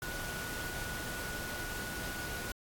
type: tone in noise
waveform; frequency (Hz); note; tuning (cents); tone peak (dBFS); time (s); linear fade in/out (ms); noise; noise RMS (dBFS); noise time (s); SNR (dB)
sine; 1464; F#6; -19; -42; 0.02-2.52; 2; pink; -41; 0.02-2.52; -4
effects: AAC 64 kbps